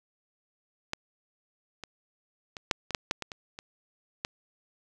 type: clicks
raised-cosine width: 0.2 ms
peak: -13 / -22 / -22 / -6 / -19 / -7 / -9 / -17 / -22 / -23 / -13 dBFS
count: 11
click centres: 0.934 / 1.837 / 2.568 / 2.712 / 2.907 / 2.948 / 3.111 / 3.223 / 3.318 / 3.589 / 4.249 s
effects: none